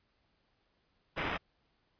blue noise with sample-and-hold, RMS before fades -35 dBFS, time 1.16-1.38 s, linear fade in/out 20 ms, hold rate 4410 Hz, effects pink hiss -75 dBFS RMS until 1.99 s + resampled to 11025 Hz

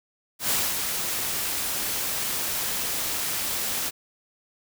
white noise with ADSR envelope, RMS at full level -23 dBFS, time 0.39-3.91 s, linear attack 110 ms, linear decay 240 ms, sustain -5 dB, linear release 28 ms, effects none

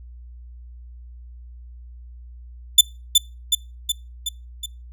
sawtooth tone with echo, 3520 Hz, A7, in tune, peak -3 dBFS, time 2.78-2.81 s, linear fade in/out 5 ms, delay 370 ms, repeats 5, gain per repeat -4 dB, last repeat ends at 4.66 s, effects noise-tail reverb RT60 0.3 s tail -25 dB re dry + added 60 Hz sine -38 dBFS peak until 4.92 s

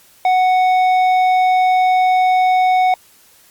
sine tone with tanh clipping, 740 Hz, F#5, in tune, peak -12 dBFS, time 0.25-2.94 s, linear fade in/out 2 ms, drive 9 dB, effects white hiss -49 dBFS RMS until 3.5 s + Opus 48 kbps

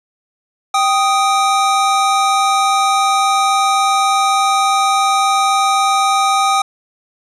square tone pair together, 784 / 1244.5 Hz, G5 / D#6, 0 / 0 cents, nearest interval minor sixth, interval 800 cents, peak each -15 dBFS, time 0.74-6.62 s, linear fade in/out 5 ms, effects resampled to 24000 Hz + 7-bit

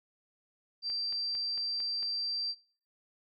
sine tone, 4699 Hz, D8, in tune, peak -31 dBFS, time 0.82-2.55 s, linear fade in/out 50 ms
click train, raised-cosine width 0.3 ms, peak -34 dBFS, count 6, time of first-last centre 0.9-2.029 s, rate 4.43 Hz
effects noise-tail reverb RT60 0.5 s tail -22 dB re dry + MP3 32 kbps

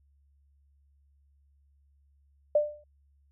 sine tone with exponential decay, 595 Hz, D5, 22 cents sharp, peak -17 dBFS, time 2.55-2.84 s, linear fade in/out 5 ms, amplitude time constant 61 ms, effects added 70 Hz sine -62 dBFS peak until 3.31 s

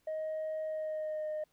sine tone with pitch glide, 627 to 614.5 Hz, D#5 to D#5, +13 to -22 cents, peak -32 dBFS, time 0.07-1.44 s, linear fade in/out 5 ms, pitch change -35 cents, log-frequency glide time 0.64-1.29 s, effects tanh soft clip ceiling -32 dBFS + pink hiss -74 dBFS RMS until 1.52 s

